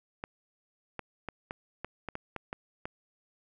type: clicks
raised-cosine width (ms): 0.5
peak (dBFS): -21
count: 10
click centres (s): 0.239 / 0.993 / 1.287 / 1.509 / 1.846 / 2.087 / 2.154 / 2.363 / 2.529 / 2.855
effects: none